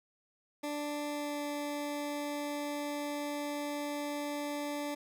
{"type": "tone with pitch glide", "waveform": "20% pulse", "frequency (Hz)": [293.7, 291.5], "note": ["D4", "D4"], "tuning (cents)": [0, -13], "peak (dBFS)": -30, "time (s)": [0.63, 4.95], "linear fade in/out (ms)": 10, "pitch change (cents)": -13, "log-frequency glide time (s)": [1.08, 1.43], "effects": []}